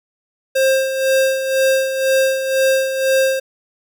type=tone with tremolo; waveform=square; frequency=531 Hz; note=C5; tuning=25 cents sharp; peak=-12 dBFS; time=0.55-3.4 s; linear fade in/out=10 ms; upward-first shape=sine; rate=2 Hz; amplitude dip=60%; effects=none